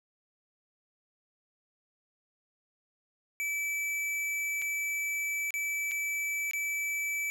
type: tone with dropouts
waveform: square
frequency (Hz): 2308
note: D7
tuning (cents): -31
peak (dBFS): -31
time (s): 3.4-7.3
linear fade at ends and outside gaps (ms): 0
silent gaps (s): 4.617-4.621 / 5.506-5.54 / 5.912-5.917 / 6.511-6.534
effects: none